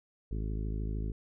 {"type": "harmonic tone", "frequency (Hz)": 53.2, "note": "G#1", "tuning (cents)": 42, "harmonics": [1, 2, 3, 4, 5, 6, 7, 8], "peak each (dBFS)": [-33, -39, -43, -45, -47, -49, -50, -51], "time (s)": [0.31, 1.12], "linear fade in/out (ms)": 5, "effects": []}